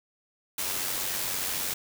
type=noise with amplitude modulation; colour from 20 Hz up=white; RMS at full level=-29 dBFS; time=0.58-1.74 s; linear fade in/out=5 ms; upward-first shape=sine; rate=93.3 Hz; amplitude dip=40%; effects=none